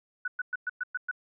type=tone bursts; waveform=sine; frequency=1483 Hz; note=F#6; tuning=4 cents sharp; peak=-28 dBFS; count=7; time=0.25-1.113 s; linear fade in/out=5 ms; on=29 ms; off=110 ms; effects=none